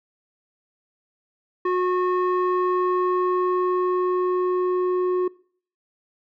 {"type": "tone with low-pass filter sweep", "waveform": "square", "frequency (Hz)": 363.9, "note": "F#4", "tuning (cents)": -29, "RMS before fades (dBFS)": -22, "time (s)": [1.65, 5.28], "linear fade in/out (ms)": 5, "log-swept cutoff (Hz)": [1400, 770], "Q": 2.2, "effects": ["noise-tail reverb RT60 0.5 s tail -22 dB re dry"]}